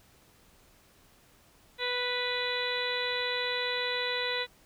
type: harmonic tone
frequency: 493.4 Hz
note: B4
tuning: 2 cents flat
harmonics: 1 / 2 / 3 / 4 / 5 / 6 / 7 / 8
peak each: -35 / -39 / -39 / -35 / -39 / -46 / -38 / -35 dBFS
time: 1.78-4.47 s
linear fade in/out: 50 ms
effects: pink hiss -61 dBFS RMS until 4.65 s